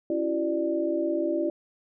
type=tone cluster; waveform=sine; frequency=277.3 / 334.3 / 374.1 / 592 Hz; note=C#4 / E4 / F#4 / D5; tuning=+1 / +24 / +19 / +14 cents; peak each=-34 / -26 / -34 / -29 dBFS; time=0.1-1.5 s; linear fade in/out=2 ms; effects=none